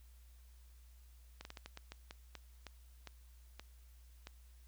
slowing click train, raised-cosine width 0.2 ms, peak -30 dBFS, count 13, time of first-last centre 1.41-4.271 s, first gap 41 ms, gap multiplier 1.29, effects added 60 Hz sine -57 dBFS peak until 4.67 s + white hiss -71 dBFS RMS until 4.67 s

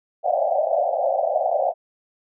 pink band-pass noise, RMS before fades -21 dBFS, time 0.23-1.74 s, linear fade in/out 50 ms, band 550 to 770 Hz, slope 96 dB/octave, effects none

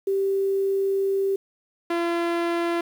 sine / sawtooth tone pair in turn, 390.7 / 340.8 Hz, G4 / F4, -6 / -42 cents, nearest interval major second, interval 236 cents, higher first, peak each -20 / -18 dBFS, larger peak second, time 0.07-1.36 / 1.9-2.81 s, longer first, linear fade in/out 5 ms, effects low-pass 3000 Hz 12 dB/octave + 8-bit

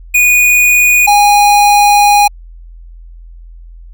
square tone pair in turn, 2461 / 821.3 Hz, D#7 / G#5, -20 / -20 cents, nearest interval octave + perfect fifth, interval 1900 cents, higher first, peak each -6 / -5 dBFS, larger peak second, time 0.14-1.07 / 1.07-2.28 s, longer second, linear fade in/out 10 ms, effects added 42 Hz sine -30 dBFS peak until 3.93 s

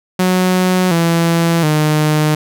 sawtooth tone with pitch steps, 183.8 / 167.57 / 152.78 Hz, F#3 / E3 / D#3, -11 / +29 / -31 cents, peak -7 dBFS, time 0.19-2.35 s, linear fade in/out 5 ms, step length 720 ms, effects none

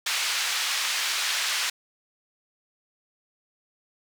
white band-pass noise, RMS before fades -27 dBFS, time 0.06-1.7 s, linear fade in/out 5 ms, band 1300 to 4900 Hz, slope 12 dB/octave, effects none

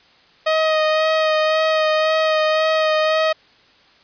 sawtooth tone with vibrato, 627 Hz, D#5, 13 cents sharp, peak -11 dBFS, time 0.46-3.33 s, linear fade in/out 10 ms, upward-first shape sine, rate 1.9 Hz, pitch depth 18 cents each way, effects white hiss -52 dBFS RMS until 4.03 s + resampled to 11025 Hz

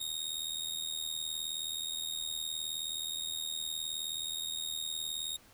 sawtooth tone with amplitude modulation, 3729 Hz, A#7, in tune, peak -29 dBFS, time 0-5.37 s, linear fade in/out 10 ms, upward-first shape sine, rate 79.2 Hz, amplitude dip 75%, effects pink hiss -60 dBFS RMS until 5.53 s

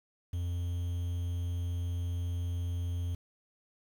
triangle tone with quantisation, 87.3 Hz, F2, in tune, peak -29 dBFS, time 0.33-3.15 s, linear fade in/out 5 ms, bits 9, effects none

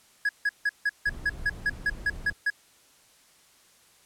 triangle tone bursts, 1670 Hz, G#6, 9 cents sharp, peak -20 dBFS, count 12, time 0.25-2.502 s, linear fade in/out 5 ms, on 41 ms, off 160 ms
brown noise, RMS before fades -39 dBFS, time 1.06-2.33 s, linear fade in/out 10 ms
effects white hiss -59 dBFS RMS until 4.05 s + low-pass 11000 Hz 12 dB/octave

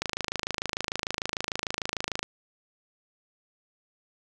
click train, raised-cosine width 0.2 ms, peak -11 dBFS, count 60, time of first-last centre 0.02-2.23 s, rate 26.7 Hz, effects none

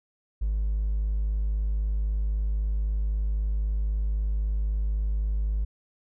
triangle tone with hard clipping, 51.91 Hz, G#1, in tune, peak -23 dBFS, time 0.41-5.65 s, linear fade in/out 10 ms, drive 2 dB, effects none

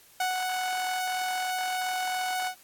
sawtooth tone with ADSR envelope, 740 Hz, F#5, in tune, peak -21 dBFS, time 0.2-2.55 s, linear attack 4 ms, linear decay 140 ms, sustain -3 dB, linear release 81 ms, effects white hiss -56 dBFS RMS until 2.63 s + AAC 64 kbps

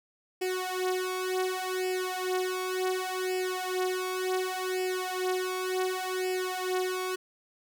sawtooth tone with flanger, 370 Hz, F#4, in tune, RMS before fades -31 dBFS, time 0.41-7.16 s, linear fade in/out 10 ms, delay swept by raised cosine 0.39 to 3.59 ms, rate 0.68 Hz, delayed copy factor +0.95, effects none

